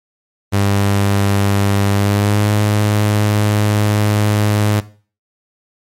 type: tone with pitch glide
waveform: sawtooth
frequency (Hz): 100.1 to 104.83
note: G2 to G#2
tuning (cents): +37 to +17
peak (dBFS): -8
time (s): 0.52-4.81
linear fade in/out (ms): 20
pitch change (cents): +80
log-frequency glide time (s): 1.92-2.51
effects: noise-tail reverb RT60 0.4 s tail -17 dB re dry + MP3 64 kbps